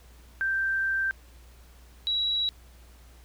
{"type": "tone pair in turn", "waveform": "sine", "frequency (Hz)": [1568, 3892], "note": ["G6", "B7"], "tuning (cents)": [0, -26], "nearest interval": "octave + major third", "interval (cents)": 1574, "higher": "second", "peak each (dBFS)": -24, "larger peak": "neither", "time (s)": [[0.41, 1.11], [2.07, 2.49]], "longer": "first", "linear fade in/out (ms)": 0, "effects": ["added 60 Hz sine -50 dBFS peak until 3.24 s", "pink hiss -58 dBFS RMS until 3.24 s"]}